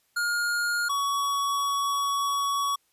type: tone pair in turn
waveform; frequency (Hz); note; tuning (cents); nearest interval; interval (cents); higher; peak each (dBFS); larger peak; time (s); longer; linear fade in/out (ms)
square; 1421 / 1124.3; F6 / C#6; +30 / +24; major third; 406; first; -25; neither; 0.16-0.89 / 0.89-2.76; second; 10
effects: white hiss -69 dBFS RMS until 2.92 s + resampled to 32000 Hz